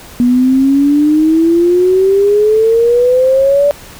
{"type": "exponential sweep", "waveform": "sine", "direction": "up", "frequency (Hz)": [241.3, 582], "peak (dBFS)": -6, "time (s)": [0.2, 3.71], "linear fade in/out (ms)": 0, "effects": ["pink hiss -34 dBFS RMS until 3.99 s"]}